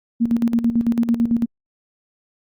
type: tone with tremolo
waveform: sine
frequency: 233.1 Hz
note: A#3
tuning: in tune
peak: -13 dBFS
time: 0.2-1.46 s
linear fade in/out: 20 ms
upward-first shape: square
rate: 9 Hz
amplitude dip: 70%
effects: Opus 48 kbps